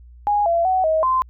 sine tone with pitch steps, 825 / 678 / 749 / 634 / 1037 Hz, G#5 / E5 / F#5 / D#5 / C6, -12 / +49 / +21 / +32 / -16 cents, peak -15 dBFS, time 0.27-1.22 s, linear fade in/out 0 ms, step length 190 ms, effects added 60 Hz sine -41 dBFS peak until 1.29 s

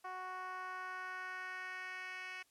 10% pulse tone with band-pass filter sweep, 370 Hz, F#4, in tune, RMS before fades -45 dBFS, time 0.04-2.43 s, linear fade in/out 10 ms, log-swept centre 920 to 2500 Hz, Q 1.9, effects white hiss -73 dBFS RMS until 2.5 s + low-pass 12000 Hz 12 dB/octave

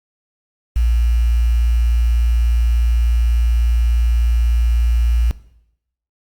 sine tone with quantisation, 58.27 Hz, A#1, in tune, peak -12 dBFS, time 0.76-5.31 s, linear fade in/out 0 ms, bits 6, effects noise-tail reverb RT60 0.8 s tail -18 dB re dry + Opus 48 kbps

